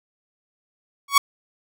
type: tone with exponential growth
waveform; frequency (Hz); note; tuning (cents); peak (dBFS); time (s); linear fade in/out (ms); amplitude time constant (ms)
sawtooth; 1119; C#6; +16; -4; 1.08-1.18; 5; 21
effects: none